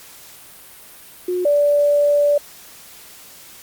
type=tone pair in turn; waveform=sine; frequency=360.6 / 581.2 Hz; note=F#4 / D5; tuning=-45 / -18 cents; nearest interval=minor sixth; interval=827 cents; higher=second; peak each=-18 / -12 dBFS; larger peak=second; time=1.28-1.45 / 1.45-2.38 s; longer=second; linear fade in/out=5 ms; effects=white hiss -42 dBFS RMS until 3.62 s + Opus 48 kbps